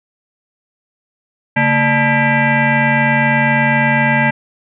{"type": "tone with frequency modulation", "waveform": "sine", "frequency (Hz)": 876, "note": "A5", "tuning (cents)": -8, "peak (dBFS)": -10, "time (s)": [1.56, 4.31], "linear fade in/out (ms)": 10, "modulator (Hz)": 368, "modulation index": 3.9, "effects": []}